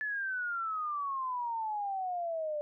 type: exponential sweep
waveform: sine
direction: down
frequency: 1738 to 587.3 Hz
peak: -32 dBFS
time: 0.01-2.61 s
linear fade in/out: 0 ms
effects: none